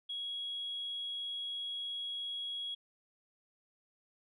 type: tone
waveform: sine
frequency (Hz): 3321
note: G#7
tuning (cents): -1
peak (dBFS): -36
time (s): 0.09-2.75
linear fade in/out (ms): 10
effects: tanh soft clip ceiling -32 dBFS